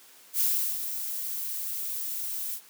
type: noise with ADSR envelope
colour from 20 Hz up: violet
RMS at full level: -24 dBFS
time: 0.33-2.61 s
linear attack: 72 ms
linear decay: 380 ms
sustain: -9 dB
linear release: 77 ms
effects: white hiss -54 dBFS RMS until 2.69 s + high-pass 200 Hz 12 dB/octave